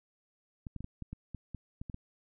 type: clicks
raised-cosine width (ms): 5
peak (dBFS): -28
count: 11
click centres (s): 0.668 / 0.763 / 0.806 / 0.844 / 1.023 / 1.13 / 1.347 / 1.547 / 1.815 / 1.898 / 1.944
effects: none